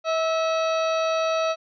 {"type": "harmonic tone with a mistuned harmonic", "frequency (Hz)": 645, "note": "E5", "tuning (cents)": -38, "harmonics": [1, 2, 3, 4, 5, 6, 7, 9], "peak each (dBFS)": [-22, -27, -41, -33, -43, -36, -40, -43], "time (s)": [0.04, 1.56], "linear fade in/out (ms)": 50, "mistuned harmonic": 2, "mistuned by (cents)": 24, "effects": []}